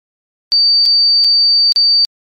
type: tone with dropouts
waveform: sine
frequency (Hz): 4614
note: D8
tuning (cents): -31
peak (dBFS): -7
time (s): 0.52-2.05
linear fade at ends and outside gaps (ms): 0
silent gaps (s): 0.855-0.86 / 1.241-1.245 / 1.723-1.76
effects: MP3 64 kbps